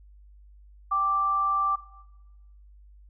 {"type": "tone pair together", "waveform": "sine", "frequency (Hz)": [784, 1174.7], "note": ["G5", "D6"], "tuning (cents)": [0, 0], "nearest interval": "perfect fifth", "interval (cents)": 700, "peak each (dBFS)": [-34, -22], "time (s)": [0.91, 1.76], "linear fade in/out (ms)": 10, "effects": ["noise-tail reverb RT60 1.0 s tail -17 dB re dry", "added 50 Hz sine -49 dBFS peak until 3.09 s"]}